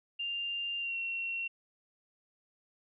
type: tone with pitch glide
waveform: sine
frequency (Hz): 2794 to 2729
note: F7 to F7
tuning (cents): 0 to -41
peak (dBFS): -33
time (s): 0.19-1.48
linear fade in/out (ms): 10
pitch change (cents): -41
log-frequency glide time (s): 0.79-0.96
effects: none